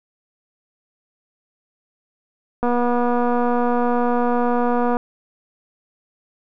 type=click train; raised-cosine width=1 ms; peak=-8 dBFS; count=567; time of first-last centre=2.63-4.969 s; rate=242 Hz; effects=none